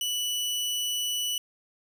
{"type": "tone", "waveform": "sawtooth", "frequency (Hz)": 2960, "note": "F#7", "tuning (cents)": 0, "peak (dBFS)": -24, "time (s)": [0.01, 1.38], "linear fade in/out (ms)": 2, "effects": []}